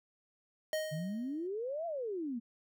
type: tone with exponential decay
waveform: square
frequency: 623 Hz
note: D#5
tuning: 2 cents sharp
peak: -31 dBFS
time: 0.73-1.47 s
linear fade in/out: 1 ms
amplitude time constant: 160 ms
type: exponential two-way sweep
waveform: sine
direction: up then down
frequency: 146.1 to 695 to 222.4 Hz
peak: -35 dBFS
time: 0.91-2.4 s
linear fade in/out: 20 ms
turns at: 1.86 s
effects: none